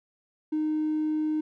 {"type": "tone", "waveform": "triangle", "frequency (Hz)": 308.4, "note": "D#4", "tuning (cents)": -15, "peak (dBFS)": -21, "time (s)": [0.52, 1.41], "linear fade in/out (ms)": 10, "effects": ["tanh soft clip ceiling -21 dBFS"]}